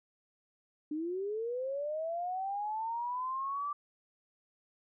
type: linear sweep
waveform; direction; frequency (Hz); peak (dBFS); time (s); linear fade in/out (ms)
sine; up; 293.7 to 1174.7; -33; 0.91-3.73; 5
effects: none